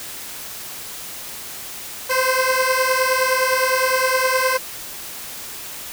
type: beating tone pair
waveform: 15% pulse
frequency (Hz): 513 / 522.7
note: C5 / C5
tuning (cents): -34 / -2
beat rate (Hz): 9.7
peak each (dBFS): -13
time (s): 2.09-4.58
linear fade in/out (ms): 20
effects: white hiss -33 dBFS RMS until 5.92 s